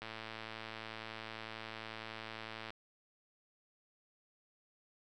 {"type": "click train", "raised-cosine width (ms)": 0.3, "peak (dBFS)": -28, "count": 299, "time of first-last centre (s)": [0.02, 2.705], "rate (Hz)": 111, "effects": []}